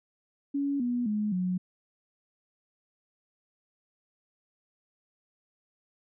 sine tone with pitch steps, 281.2 / 243.4 / 210.7 / 182.34 Hz, C#4 / B3 / G#3 / F#3, +25 / -25 / +25 / -25 cents, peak -26 dBFS, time 0.54-1.58 s, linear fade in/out 10 ms, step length 260 ms, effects none

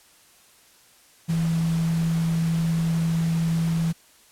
sine tone in noise, 164.81 Hz, E3, in tune, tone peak -20 dBFS, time 1.28-3.93 s, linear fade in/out 20 ms, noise pink, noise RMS -38 dBFS, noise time 1.28-3.93 s, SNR +15 dB, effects white hiss -55 dBFS RMS until 4.31 s + low-pass 12000 Hz 12 dB/octave

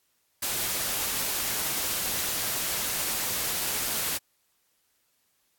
white noise, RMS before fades -29 dBFS, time 0.42-4.18 s, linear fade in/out 10 ms, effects white hiss -71 dBFS RMS until 5.58 s + AAC 64 kbps

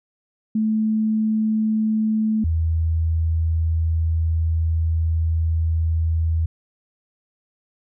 sine tone pair in turn, 217.8 / 81.32 Hz, A3 / E2, -17 / -23 cents, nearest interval octave + perfect fourth, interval 1706 cents, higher first, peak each -17 / -17 dBFS, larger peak neither, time 0.55-2.44 / 2.44-6.46 s, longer second, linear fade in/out 5 ms, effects none

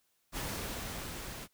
pink noise with level ramp, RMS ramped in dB -37 to -44 dBFS, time 0.32-1.48 s, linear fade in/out 50 ms, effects white hiss -75 dBFS RMS until 1.53 s

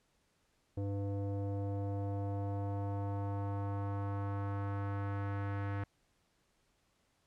square tone with low-pass filter sweep, 100 Hz, G2, 35 cents sharp, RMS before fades -37 dBFS, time 0.77-5.84 s, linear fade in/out 5 ms, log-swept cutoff 480 to 1700 Hz, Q 1.9, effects pink hiss -75 dBFS RMS until 7.26 s + low-pass 10000 Hz 12 dB/octave

